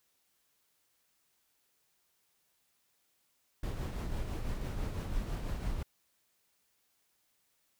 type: noise with tremolo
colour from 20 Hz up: brown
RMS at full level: -34 dBFS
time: 3.63-5.83 s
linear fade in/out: 5 ms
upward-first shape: triangle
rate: 6 Hz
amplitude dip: 45%
effects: white hiss -75 dBFS RMS until 7.79 s